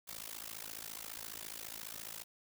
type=noise with amplitude modulation; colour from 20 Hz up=white; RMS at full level=-42 dBFS; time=0.07-2.24 s; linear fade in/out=20 ms; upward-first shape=sine; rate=54.6 Hz; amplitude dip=100%; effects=none